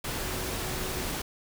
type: tone in noise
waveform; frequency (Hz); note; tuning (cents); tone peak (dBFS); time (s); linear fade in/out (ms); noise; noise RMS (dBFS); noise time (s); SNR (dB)
sine; 370; F#4; 0; -41; 0.21-1.06; 5; pink; -33; 0.04-1.22; -11
effects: none